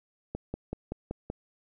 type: click train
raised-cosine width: 2 ms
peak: -20 dBFS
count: 6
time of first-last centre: 0.35-1.301 s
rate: 5.26 Hz
effects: none